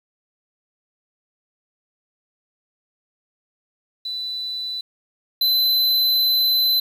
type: tone pair in turn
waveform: sine / square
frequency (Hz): 3985 / 4036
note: B7 / B7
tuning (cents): +15 / +37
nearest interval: unison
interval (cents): 22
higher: second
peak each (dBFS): -25 / -16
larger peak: second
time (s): 4.05-4.81 / 5.41-6.8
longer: second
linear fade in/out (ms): 5
effects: 8-bit